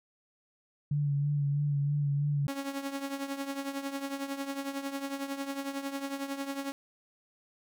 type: tone with vibrato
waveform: sine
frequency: 144 Hz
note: D3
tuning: 34 cents flat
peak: -26 dBFS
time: 0.91-2.47 s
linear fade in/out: 5 ms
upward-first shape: sine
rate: 3.1 Hz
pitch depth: 30 cents each way
type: tone with tremolo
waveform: sawtooth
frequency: 276.1 Hz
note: C#4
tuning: 7 cents flat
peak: -27 dBFS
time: 2.48-6.72 s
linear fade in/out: 0 ms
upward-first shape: triangle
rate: 11 Hz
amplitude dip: 75%
effects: none